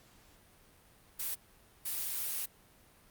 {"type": "noise bursts at uneven times", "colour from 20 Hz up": "blue", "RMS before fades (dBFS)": -36, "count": 2, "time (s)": [[1.19, 1.35], [1.85, 2.46]], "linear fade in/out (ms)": 10, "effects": ["pink hiss -62 dBFS RMS until 3.1 s", "Opus 48 kbps"]}